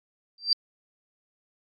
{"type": "tone with exponential growth", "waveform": "sine", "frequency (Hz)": 4699, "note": "D8", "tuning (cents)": 0, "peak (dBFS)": -15, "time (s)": [0.38, 0.53], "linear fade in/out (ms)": 2, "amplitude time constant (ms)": 32, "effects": ["AAC 64 kbps"]}